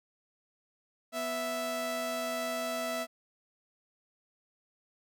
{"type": "tone pair together", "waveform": "sawtooth", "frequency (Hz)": [247, 659.3], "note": ["B3", "E5"], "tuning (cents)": [0, 0], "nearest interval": "octave + perfect fourth", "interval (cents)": 1700, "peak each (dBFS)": [-36, -29], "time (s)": [1.12, 3.07], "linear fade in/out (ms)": 50, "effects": []}